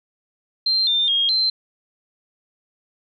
sine tone with pitch steps, 4153 / 3602 / 3252 / 4112 Hz, C8 / A7 / G#7 / C8, -14 / +40 / -37 / -31 cents, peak -16 dBFS, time 0.66-1.5 s, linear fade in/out 5 ms, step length 210 ms, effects none

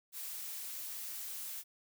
blue noise, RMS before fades -43 dBFS, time 0.12-1.64 s, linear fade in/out 50 ms, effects none

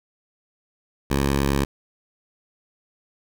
10% pulse tone, 69.3 Hz, C#2, in tune, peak -11 dBFS, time 1.1-1.65 s, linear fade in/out 10 ms, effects none

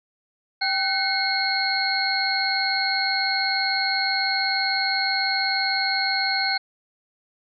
sine tone cluster, 782 / 1510 / 2169 / 4159 / 4358 Hz, G5 / F#6 / C#7 / C8 / C#8, -4 / +35 / -38 / -11 / -30 cents, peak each -27 dBFS, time 0.61-6.58 s, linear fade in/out 10 ms, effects none

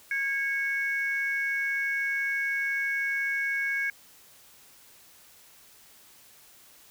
sine tone pair together, 1638 / 2212 Hz, G#6 / C#7, -24 / -4 cents, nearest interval perfect fourth, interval 520 cents, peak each -28 dBFS, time 0.11-3.9 s, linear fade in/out 2 ms, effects tanh soft clip ceiling -19 dBFS + white hiss -55 dBFS RMS until 6.9 s

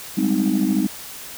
sine chord, Ab major seventh, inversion third, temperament just, 194.67 / 207.7 / 259.6 / 311.5 Hz, G3 / Ab3 / C4 / Eb4, -12 / 0 / -13 / +2 cents, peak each -21 dBFS, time 0.17-0.87 s, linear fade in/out 10 ms, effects tanh soft clip ceiling -10 dBFS + white hiss -36 dBFS RMS until 1.37 s

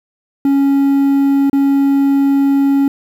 triangle tone with dropouts, 277.2 Hz, C#4, in tune, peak -7 dBFS, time 0.45-2.88 s, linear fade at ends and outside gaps 2 ms, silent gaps 1.498-1.53 s, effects 7-bit

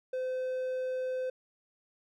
triangle tone, 513 Hz, C5, 34 cents flat, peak -29 dBFS, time 0.13-1.3 s, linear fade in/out 5 ms, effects none

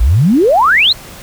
sine exponential sweep, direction up, 49.73 to 4303 Hz, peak -6 dBFS, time 0-0.93 s, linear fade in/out 10 ms, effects pink hiss -33 dBFS RMS until 1.22 s

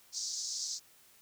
white band-pass noise, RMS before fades -38 dBFS, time 0.12-0.8 s, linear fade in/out 50 ms, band 4500 to 6800 Hz, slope 48 dB/octave, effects white hiss -62 dBFS RMS until 1.21 s

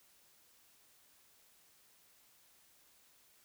silence, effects white hiss -67 dBFS RMS until 3.44 s

